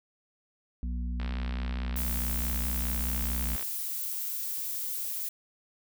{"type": "harmonic tone", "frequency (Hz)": 60.3, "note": "B1", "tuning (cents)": -41, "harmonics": [1, 3, 4], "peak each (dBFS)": [-30, -42, -42], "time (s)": [0.83, 3.56], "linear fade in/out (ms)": 0}
{"type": "click train", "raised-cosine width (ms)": 0.3, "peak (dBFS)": -24, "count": 158, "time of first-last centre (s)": [1.2, 3.627], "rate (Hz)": 64.7}
{"type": "noise", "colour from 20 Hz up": "violet", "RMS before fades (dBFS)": -34, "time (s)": [1.96, 5.29], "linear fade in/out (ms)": 5}
{"effects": []}